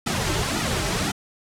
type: noise with flanger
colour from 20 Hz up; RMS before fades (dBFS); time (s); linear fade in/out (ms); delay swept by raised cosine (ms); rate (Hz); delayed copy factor
pink; -24; 0.06-1.12; 10; 1.8 to 4.2; 1.9; -0.75
effects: low-pass 9000 Hz 12 dB/octave